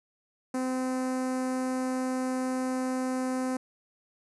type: tone with notch filter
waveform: sawtooth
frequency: 257.3 Hz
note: C4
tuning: 29 cents flat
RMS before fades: -30 dBFS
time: 0.54-3.57 s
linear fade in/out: 5 ms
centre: 3300 Hz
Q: 0.55
effects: resampled to 24000 Hz